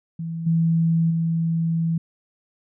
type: tone with level steps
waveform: sine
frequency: 164.81 Hz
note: E3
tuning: in tune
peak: -26 / -16 / -19 dBFS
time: 0.19-1.98 s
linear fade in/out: 5 ms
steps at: 0.46 / 1.1 s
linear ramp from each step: 10 ms
effects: none